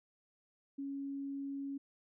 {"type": "tone", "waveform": "sine", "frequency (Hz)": 277.2, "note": "C#4", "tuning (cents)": 0, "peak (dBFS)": -38, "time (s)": [0.78, 1.78], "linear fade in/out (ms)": 10, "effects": []}